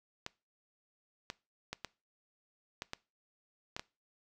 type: clicks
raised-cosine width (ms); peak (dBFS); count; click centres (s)
0.2; -21; 8; 0.264 / 1.301 / 1.73 / 1.847 / 2.821 / 2.934 / 3.765 / 3.795
effects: noise-tail reverb RT60 0.3 s tail -22 dB re dry